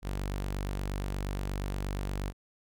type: tone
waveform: sawtooth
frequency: 48.46 Hz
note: G1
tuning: 19 cents flat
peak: -28 dBFS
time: 0.02-2.33 s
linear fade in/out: 50 ms
effects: none